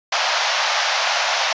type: band-pass noise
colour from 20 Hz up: pink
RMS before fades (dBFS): -20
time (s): 0.12-1.53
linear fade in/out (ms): 5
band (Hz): 620 to 6100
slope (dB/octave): 48
effects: resampled to 16000 Hz